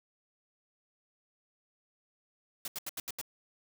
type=noise bursts; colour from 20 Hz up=white; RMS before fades=-38 dBFS; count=6; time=2.65-3.214 s; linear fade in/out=2 ms; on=29 ms; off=78 ms; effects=none